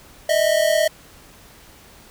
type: tone pair together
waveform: square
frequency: 611.7 / 650 Hz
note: D#5 / E5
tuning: -30 / -24 cents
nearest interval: minor second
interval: 106 cents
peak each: -19 dBFS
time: 0.29-0.88 s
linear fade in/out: 5 ms
effects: pink hiss -47 dBFS RMS until 2.1 s